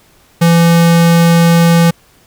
square tone, 168.6 Hz, E3, 39 cents sharp, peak -6 dBFS, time 0.41-1.91 s, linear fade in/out 10 ms, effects pink hiss -48 dBFS RMS until 2.26 s

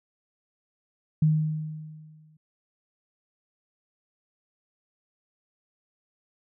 sine tone with exponential decay, 155.1 Hz, D#3, 5 cents flat, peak -16 dBFS, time 1.22-2.37 s, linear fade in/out 5 ms, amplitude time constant 250 ms, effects none

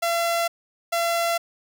sawtooth tone pair in turn, 679 / 679 Hz, F5 / F5, -49 / -49 cents, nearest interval unison, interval 0 cents, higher neither, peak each -17 dBFS, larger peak neither, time 0.02-0.48 / 0.92-1.38 s, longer neither, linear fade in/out 10 ms, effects none

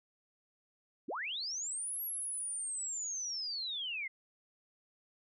sine linear two-way sweep, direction up then down, 179.2 to 11590 to 2029 Hz, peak -36 dBFS, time 1.08-4.08 s, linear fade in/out 10 ms, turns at 2.02 s, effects none

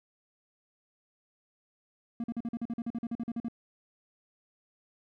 triangle tone bursts, 233.1 Hz, A#3, in tune, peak -29 dBFS, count 16, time 2.2-3.484 s, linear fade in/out 2 ms, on 39 ms, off 44 ms, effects none

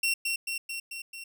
sawtooth tone with echo, 2728 Hz, F7, 41 cents flat, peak -21 dBFS, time 0.03-0.14 s, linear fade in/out 5 ms, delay 220 ms, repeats 5, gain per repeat -3 dB, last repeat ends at 1.24 s, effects none

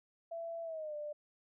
sine tone with pitch glide, 668 to 595.1 Hz, E5 to D5, +23 to +23 cents, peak -39 dBFS, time 0.31-1.13 s, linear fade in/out 10 ms, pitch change -200 cents, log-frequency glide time 0.63-0.95 s, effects none

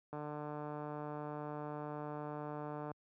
click train, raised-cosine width 1 ms, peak -30 dBFS, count 416, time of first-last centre 0.13-2.915 s, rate 149 Hz, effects high-pass 80 Hz 12 dB/octave

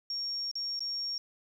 sine tone with dropouts, 5540 Hz, F8, 15 cents flat, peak -32 dBFS, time 0.1-1.18 s, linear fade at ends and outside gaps 2 ms, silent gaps 0.514-0.554 / 0.793-0.805 s, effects 10-bit

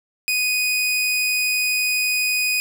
sawtooth tone, 2488 Hz, D#7, 1 cent flat, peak -15 dBFS, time 0.28-2.6 s, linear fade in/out 0 ms, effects none

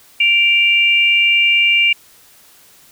sine tone pair together, 2349 / 2798 Hz, D7 / F7, 0 / +3 cents, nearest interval minor third, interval 303 cents, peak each -12 / -13 dBFS, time 0.2-1.93 s, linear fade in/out 5 ms, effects white hiss -47 dBFS RMS until 2.91 s

